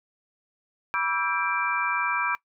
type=tone cluster; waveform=sine; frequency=974 / 1153 / 1330 / 1593 / 2350 Hz; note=B5 / D6 / E6 / G6 / D7; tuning=-24 / -32 / +15 / +27 / +1 cents; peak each=-30 dBFS; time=0.94-2.35 s; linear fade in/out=0 ms; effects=noise-tail reverb RT60 0.1 s tail -21 dB re dry